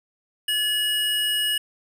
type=tone pair together; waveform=square; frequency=1712.3 / 2901 Hz; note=A6 / F#7; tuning=-48 / -35 cents; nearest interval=major sixth; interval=913 cents; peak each=-31 / -22 dBFS; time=0.48-1.58 s; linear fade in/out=5 ms; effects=none